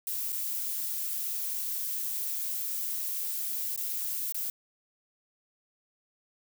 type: noise with dropouts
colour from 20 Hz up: violet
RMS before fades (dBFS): -33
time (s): 0.07-4.5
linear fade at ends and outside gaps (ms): 1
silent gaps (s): 0.322-0.327 / 3.762-3.776 / 4.323-4.345
effects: none